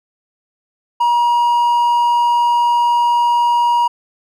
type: tone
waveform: triangle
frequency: 954 Hz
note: A#5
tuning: 40 cents sharp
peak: -9 dBFS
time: 1-3.88 s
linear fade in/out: 10 ms
effects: none